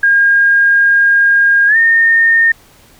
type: tone with pitch glide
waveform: sine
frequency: 1619 to 1827.8 Hz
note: G#6 to A#6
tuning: -45 to -35 cents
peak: -6 dBFS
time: 0.03-2.52 s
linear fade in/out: 5 ms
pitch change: +210 cents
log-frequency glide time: 1.67-1.77 s
effects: pink hiss -45 dBFS RMS until 2.99 s